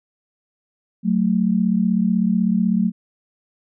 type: tone pair together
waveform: sine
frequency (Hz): 185.93 / 222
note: F#3 / A3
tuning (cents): +9 / +16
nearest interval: minor third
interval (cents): 307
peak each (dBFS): -18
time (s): 1.03-2.92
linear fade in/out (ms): 50
effects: none